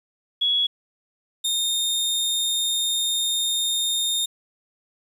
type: tone pair in turn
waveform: sine / sawtooth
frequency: 3358 / 3664 Hz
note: G#7 / A#7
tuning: +18 / -31 cents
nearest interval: major second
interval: 151 cents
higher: second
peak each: -18 dBFS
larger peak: neither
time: 0.41-0.67 / 1.44-4.26 s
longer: second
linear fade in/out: 10 ms
effects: resampled to 32000 Hz + 9-bit